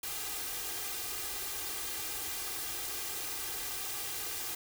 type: noise with comb filter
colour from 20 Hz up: white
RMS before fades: -38 dBFS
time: 0.03-4.55 s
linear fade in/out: 5 ms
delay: 2.5 ms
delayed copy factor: +0.8
effects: none